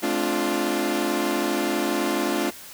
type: chord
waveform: sawtooth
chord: D minor seventh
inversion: second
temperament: equal with one note detuned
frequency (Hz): 215.1 / 261.6 / 293.7 / 349.2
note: A3 / C4 / D4 / F4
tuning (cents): -39 / 0 / 0 / 0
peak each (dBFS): -26 / -26 / -23 / -22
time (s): 0.02-2.51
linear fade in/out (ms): 20
effects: white hiss -42 dBFS RMS until 2.73 s